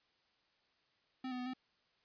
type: tone with pitch steps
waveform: square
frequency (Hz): 258.8 / 250.8 / 249.1 / 257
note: C4 / B3 / B3 / C4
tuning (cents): -19 / +27 / +15 / -31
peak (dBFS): -40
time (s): 1.24-1.536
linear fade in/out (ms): 5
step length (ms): 74
effects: white hiss -75 dBFS RMS until 2.04 s + resampled to 11025 Hz